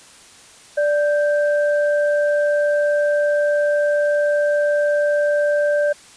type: tone pair together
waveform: sine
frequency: 587.3 / 1567.9 Hz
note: D5 / G6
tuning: 0 / 0 cents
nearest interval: octave + perfect fourth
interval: 1700 cents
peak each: -15 / -25 dBFS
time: 0.77-5.93 s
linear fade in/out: 10 ms
effects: white hiss -45 dBFS RMS until 6.16 s + resampled to 22050 Hz